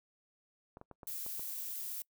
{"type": "clicks", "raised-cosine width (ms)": 1, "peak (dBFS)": -35, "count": 6, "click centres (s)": [0.771, 0.814, 0.913, 1.032, 1.264, 1.395]}
{"type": "noise", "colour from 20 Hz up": "violet", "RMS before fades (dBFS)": -41, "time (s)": [1.07, 2.02], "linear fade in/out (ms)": 2}
{"effects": ["noise-tail reverb RT60 0.1 s tail -25 dB re dry"]}